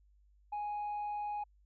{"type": "tone", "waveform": "sine", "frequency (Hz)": 830.6, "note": "G#5", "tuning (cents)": 0, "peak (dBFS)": -33, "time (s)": [0.52, 1.44], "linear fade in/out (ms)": 10, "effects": ["tanh soft clip ceiling -34 dBFS", "added 50 Hz sine -63 dBFS peak until 1.65 s"]}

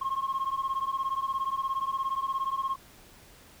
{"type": "beating tone pair", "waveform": "sine", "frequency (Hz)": [1067, 1084], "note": ["C6", "C#6"], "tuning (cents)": [34, -39], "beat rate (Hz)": 17, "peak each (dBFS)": -29, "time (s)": [0.01, 2.76], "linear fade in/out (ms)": 10, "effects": ["tanh soft clip ceiling -24 dBFS", "pink hiss -54 dBFS RMS until 3.6 s"]}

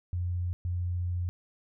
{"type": "tone bursts at uneven times", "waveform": "sine", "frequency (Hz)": 88.6, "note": "F2", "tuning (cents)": 25, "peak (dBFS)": -28, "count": 2, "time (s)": [[0.13, 0.53], [0.65, 1.29]], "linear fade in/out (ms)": 0, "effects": []}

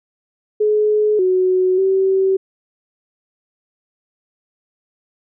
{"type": "tone with pitch steps", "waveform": "sine", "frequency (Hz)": [423.9, 370.1, 383.2], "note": ["G#4", "F#4", "G4"], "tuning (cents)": [35, 0, -39], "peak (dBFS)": -12, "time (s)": [0.6, 2.37], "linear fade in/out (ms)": 10, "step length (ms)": 590, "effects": []}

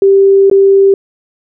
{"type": "tone with dropouts", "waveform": "sine", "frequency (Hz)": 392, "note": "G4", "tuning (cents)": 0, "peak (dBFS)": -3, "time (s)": [0.02, 0.94], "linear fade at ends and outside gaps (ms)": 2, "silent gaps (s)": [0.499, 0.513], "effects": []}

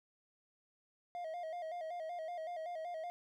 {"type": "tone with vibrato", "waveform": "triangle", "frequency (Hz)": 670, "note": "E5", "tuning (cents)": 28, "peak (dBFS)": -38, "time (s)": [1.15, 3.1], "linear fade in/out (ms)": 0, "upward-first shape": "square", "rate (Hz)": 5.3, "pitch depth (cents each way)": 86, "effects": []}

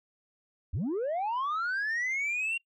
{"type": "linear sweep", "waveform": "sine", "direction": "up", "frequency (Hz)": [61.1, 2775], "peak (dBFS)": -26, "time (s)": [0.73, 2.58], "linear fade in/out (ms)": 10, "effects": ["noise-tail reverb RT60 0.1 s tail -24 dB re dry", "tanh soft clip ceiling -27 dBFS"]}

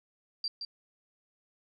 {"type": "tone with echo", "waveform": "sine", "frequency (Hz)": 4721, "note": "D8", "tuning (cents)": 8, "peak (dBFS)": -30, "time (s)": [0.44, 0.48], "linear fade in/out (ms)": 2, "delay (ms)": 170, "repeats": 1, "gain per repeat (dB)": -6, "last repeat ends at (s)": 0.65, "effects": []}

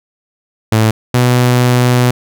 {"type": "tone pair in turn", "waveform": "sawtooth", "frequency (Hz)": [110, 123.86], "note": ["A2", "B2"], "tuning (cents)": [0, 5], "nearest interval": "major second", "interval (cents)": 205, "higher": "second", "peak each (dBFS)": -4, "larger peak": "neither", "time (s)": [[0.72, 0.91], [1.14, 2.11]], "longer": "second", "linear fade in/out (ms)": 5, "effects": []}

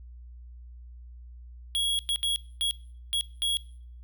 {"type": "tone bursts at uneven times", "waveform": "square", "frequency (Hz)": 3322, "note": "G#7", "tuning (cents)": 0, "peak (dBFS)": -25, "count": 6, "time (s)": [[1.75, 1.99], [2.09, 2.16], [2.23, 2.36], [2.61, 2.71], [3.13, 3.21], [3.42, 3.57]], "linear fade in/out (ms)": 0, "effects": ["noise-tail reverb RT60 0.6 s tail -22 dB re dry", "added 60 Hz sine -43 dBFS peak until 4.03 s"]}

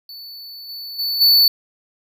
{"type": "tone with level steps", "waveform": "square", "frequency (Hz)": 4478, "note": "C#8", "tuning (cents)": 17, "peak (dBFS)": [-34, -30, -20, -10], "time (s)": [0.09, 1.48], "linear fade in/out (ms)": 2, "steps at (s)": [0.68, 0.98, 1.2], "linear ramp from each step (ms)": 20, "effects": []}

